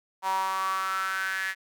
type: tone with high-pass filter sweep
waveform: sawtooth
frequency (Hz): 190.4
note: F#3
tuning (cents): +50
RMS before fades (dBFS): -29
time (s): 0.22-1.55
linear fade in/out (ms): 50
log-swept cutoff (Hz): 890 to 1800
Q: 7.9
effects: none